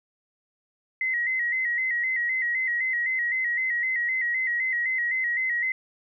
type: tone with vibrato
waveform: sine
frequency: 1975.5 Hz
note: B6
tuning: in tune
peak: -23 dBFS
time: 1.01-5.72 s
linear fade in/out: 2 ms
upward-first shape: square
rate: 3.9 Hz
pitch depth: 65 cents each way
effects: none